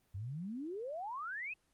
sine exponential sweep, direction up, 90.2 to 2637 Hz, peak -39 dBFS, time 0.14-1.54 s, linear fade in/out 10 ms, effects pink hiss -75 dBFS RMS until 1.73 s + Opus 24 kbps

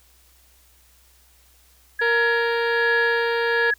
sine tone with tremolo, 1678 Hz, G#6, 17 cents sharp, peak -18 dBFS, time 1.99-3.74 s, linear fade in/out 5 ms, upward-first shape sine, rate 1.3 Hz, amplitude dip 65%
harmonic tone, 466.2 Hz, A#4, in tune, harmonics 1 / 2 / 3 / 4 / 5 / 6 / 7 / 8 / 9 / 10, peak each -22 / -28 / -32 / -34 / -36 / -38 / -39 / -40 / -41 / -42 dBFS, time 2.01-3.71 s, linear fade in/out 10 ms
effects added 62 Hz sine -57 dBFS peak until 3.78 s + white hiss -57 dBFS RMS until 3.78 s

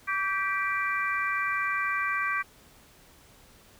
harmonic tone with a mistuned harmonic, 392 Hz, G4, in tune, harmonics 3 / 4 / 5 / 6, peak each -30 / -31 / -32 / -33 dBFS, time 0.07-2.43 s, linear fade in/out 20 ms, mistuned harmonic 3, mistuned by -34 cents, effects pink hiss -56 dBFS RMS until 3.79 s

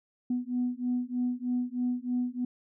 sine beating tone pair, 245.7 / 248.9 Hz, B3 / B3, -9 / +14 cents, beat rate 3.2 Hz, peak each -30 dBFS, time 0.3-2.45 s, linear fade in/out 5 ms, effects tanh soft clip ceiling -21 dBFS

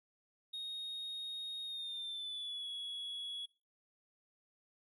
triangle tone with pitch glide, 3729 to 3361 Hz, A#7 to G#7, 0 to +20 cents, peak -38 dBFS, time 0.53-3.46 s, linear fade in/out 10 ms, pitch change -180 cents, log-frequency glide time 1.65-2.68 s, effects noise-tail reverb RT60 0.4 s tail -24 dB re dry + tanh soft clip ceiling -35 dBFS

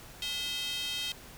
square tone with high-pass filter, 287.6 Hz, D4, 36 cents flat, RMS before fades -35 dBFS, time 0.22-1.12 s, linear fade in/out 2 ms, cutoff 3200 Hz, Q 4, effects pink hiss -50 dBFS RMS until 1.37 s

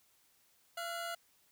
25% pulse tone pair together, 680.5 / 1442 Hz, F5 / F#6, -45 / -45 cents, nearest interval octave + minor second, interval 1300 cents, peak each -36 / -40 dBFS, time 0.77-1.15 s, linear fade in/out 5 ms, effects white hiss -70 dBFS RMS until 1.51 s

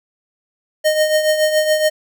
square tone with tremolo, 617 Hz, D#5, 15 cents flat, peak -11 dBFS, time 0.84-1.9 s, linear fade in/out 20 ms, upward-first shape triangle, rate 7.1 Hz, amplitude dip 65%, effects none

